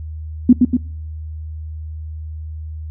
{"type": "tone with echo", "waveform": "sine", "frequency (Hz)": 246.9, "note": "B3", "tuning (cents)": 0, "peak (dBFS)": -3, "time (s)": [0.49, 0.53], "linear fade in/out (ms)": 5, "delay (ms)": 120, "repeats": 2, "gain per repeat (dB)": -4, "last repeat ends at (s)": 0.77, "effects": ["noise-tail reverb RT60 0.6 s tail -23 dB re dry", "added 78 Hz sine -26 dBFS peak until 2.9 s"]}